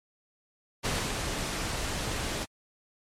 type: noise with ADSR envelope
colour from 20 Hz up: pink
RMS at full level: -28 dBFS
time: 0.83-2.46 s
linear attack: 26 ms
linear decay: 260 ms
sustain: -4 dB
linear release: 32 ms
effects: low-pass 9000 Hz 12 dB/octave + MP3 64 kbps